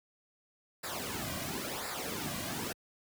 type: noise with flanger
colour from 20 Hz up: pink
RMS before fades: -38 dBFS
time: 0.83-2.73 s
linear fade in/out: 10 ms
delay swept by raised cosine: 0.32 to 2.32 ms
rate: 0.96 Hz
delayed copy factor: -0.75
effects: high-pass 60 Hz 12 dB/octave